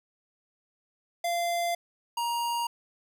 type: tone pair in turn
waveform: square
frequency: 690 / 942.8 Hz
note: F5 / A#5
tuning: -21 / +19 cents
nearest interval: perfect fourth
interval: 540 cents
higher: second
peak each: -27 / -28 dBFS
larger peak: first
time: 1.24-1.75 / 2.17-2.67 s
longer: first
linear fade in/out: 5 ms
effects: none